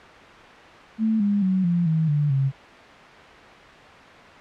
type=tone with pitch steps; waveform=sine; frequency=220.6 / 203.5 / 187.66 / 173.08 / 159.63 / 147.23 / 135.8 Hz; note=A3 / G#3 / F#3 / F3 / D#3 / D3 / C#3; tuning=+5 / -35 / +25 / -15 / +45 / +5 / -35 cents; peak=-18 dBFS; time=0.98-2.52 s; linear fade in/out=50 ms; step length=220 ms; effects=white hiss -43 dBFS RMS until 4.4 s + low-pass 2000 Hz 12 dB/octave